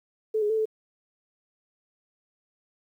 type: tone with pitch steps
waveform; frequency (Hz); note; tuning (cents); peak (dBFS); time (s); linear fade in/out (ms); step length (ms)
sine; 435.6 / 417.5 / 441.3 / 436; A4 / G#4 / A4 / A4; -17 / +9 / +5 / -16; -22; 0.34-0.656; 10; 79
effects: 10-bit